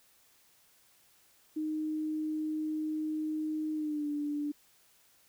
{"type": "tone with pitch glide", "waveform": "sine", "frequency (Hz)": [309.6, 293.4], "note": ["D#4", "D4"], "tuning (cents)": [-9, -2], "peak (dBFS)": -31, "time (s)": [1.56, 4.52], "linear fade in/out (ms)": 10, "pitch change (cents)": -93, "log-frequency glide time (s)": [3.74, 4.08], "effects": ["white hiss -65 dBFS RMS until 5.28 s"]}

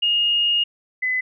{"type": "tone pair in turn", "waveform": "sine", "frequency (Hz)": [2851, 2016], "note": ["F7", "B6"], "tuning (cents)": [35, 35], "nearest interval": "tritone", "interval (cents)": 600, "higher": "first", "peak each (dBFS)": [-16, -19], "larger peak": "first", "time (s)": [[0.02, 0.64], [1.02, 1.21]], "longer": "first", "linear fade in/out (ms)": 10, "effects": []}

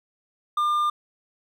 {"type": "tone with hard clipping", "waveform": "triangle", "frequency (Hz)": 1200, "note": "D6", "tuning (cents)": 37, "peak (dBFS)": -21, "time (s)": [0.57, 0.9], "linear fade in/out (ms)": 5, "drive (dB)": 7, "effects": []}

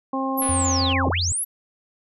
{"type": "harmonic tone", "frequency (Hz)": 266.7, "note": "C4", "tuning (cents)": 33, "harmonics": [1, 2, 3, 4], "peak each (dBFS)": [-25, -30, -29, -28], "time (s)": [0.13, 1.09], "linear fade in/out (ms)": 5}
{"type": "linear two-way sweep", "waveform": "sine", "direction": "down then up", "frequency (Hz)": [11860, 82.41, 11860], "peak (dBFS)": -22, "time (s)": [0.37, 1.45], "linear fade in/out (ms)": 20, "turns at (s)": 1.09}
{"type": "click train", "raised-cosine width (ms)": 0.3, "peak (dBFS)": -22, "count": 125, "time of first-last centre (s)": [0.42, 0.926], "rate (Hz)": 245}
{"type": "tone", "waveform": "sine", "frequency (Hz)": 87.31, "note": "F2", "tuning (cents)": 0, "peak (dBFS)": -23, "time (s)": [0.49, 1.32], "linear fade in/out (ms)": 0}
{"effects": []}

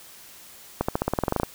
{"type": "accelerating click train", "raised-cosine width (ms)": 1, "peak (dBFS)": -8, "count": 13, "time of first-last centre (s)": [0.81, 1.433], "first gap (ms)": 75, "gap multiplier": 0.93, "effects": ["white hiss -47 dBFS RMS until 1.54 s"]}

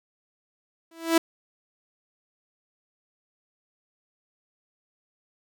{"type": "tone with exponential growth", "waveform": "sawtooth", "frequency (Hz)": 329.6, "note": "E4", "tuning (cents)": 0, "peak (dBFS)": -11, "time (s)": [0.91, 1.18], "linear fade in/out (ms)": 5, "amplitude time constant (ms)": 57, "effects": []}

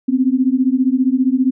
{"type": "beating tone pair", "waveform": "sine", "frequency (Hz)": [251.7, 266.7], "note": ["B3", "C4"], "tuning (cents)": [33, 33], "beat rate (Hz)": 15, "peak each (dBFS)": -15, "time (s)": [0.08, 1.51], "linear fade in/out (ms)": 10, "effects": []}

